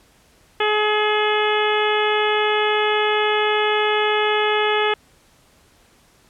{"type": "harmonic tone", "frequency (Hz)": 423.7, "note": "G#4", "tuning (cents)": 35, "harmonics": [1, 2, 3, 4, 5, 6, 7, 8], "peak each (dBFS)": [-20, -23, -25, -26, -27, -28, -28, -29], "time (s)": [0.6, 4.94], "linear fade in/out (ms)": 5, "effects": ["pink hiss -55 dBFS RMS until 6.29 s", "low-pass 12000 Hz 12 dB/octave"]}